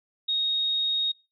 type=tone; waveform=sine; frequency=3740 Hz; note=A#7; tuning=5 cents sharp; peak=-23 dBFS; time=0.28-1.12 s; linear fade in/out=10 ms; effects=noise-tail reverb RT60 0.3 s tail -23 dB re dry